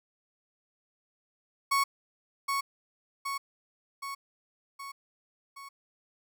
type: tone with echo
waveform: 35% pulse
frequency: 1108 Hz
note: C#6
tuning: 1 cent flat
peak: -22 dBFS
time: 1.71-1.84 s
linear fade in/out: 10 ms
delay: 770 ms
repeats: 5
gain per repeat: -4 dB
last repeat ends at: 5.69 s
effects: none